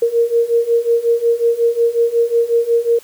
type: beating tone pair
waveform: sine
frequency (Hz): 463.9 / 469.4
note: A#4 / A#4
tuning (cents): -8 / +12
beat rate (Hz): 5.5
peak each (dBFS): -16 / -14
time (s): 0.02-2.99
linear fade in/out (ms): 5
effects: white hiss -44 dBFS RMS until 3.03 s